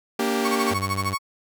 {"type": "chord", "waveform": "sawtooth", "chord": "G minor", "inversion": "first", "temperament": "equal with one note detuned", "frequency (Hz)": [233.1, 287.5, 392], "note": ["Bb3", "D4", "G4"], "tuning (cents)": [0, -37, 0], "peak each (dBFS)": [-21, -25, -21], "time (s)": [0.19, 0.74], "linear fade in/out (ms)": 5}
{"type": "tone with tremolo", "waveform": "35% pulse", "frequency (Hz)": 1108.7, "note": "C#6", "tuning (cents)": 0, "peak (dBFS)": -20, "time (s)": [0.44, 1.19], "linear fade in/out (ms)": 20, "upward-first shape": "sine", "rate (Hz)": 13, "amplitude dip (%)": 100}
{"type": "tone", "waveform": "sawtooth", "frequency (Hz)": 96.7, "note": "G2", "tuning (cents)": -23, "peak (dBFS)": -23, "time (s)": [0.7, 1.15], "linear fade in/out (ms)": 20}
{"effects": []}